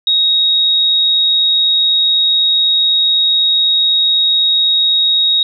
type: tone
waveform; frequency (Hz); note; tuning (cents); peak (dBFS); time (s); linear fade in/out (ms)
sine; 3772; A#7; +20; -9; 0.07-5.43; 2
effects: none